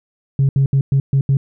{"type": "tone bursts at uneven times", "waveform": "sine", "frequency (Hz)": 136.8, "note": "C#3", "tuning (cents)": -23, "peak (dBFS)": -9, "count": 6, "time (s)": [[0.39, 0.49], [0.56, 0.66], [0.73, 0.81], [0.92, 1], [1.13, 1.21], [1.29, 1.37]], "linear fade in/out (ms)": 2, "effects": ["tanh soft clip ceiling -8 dBFS"]}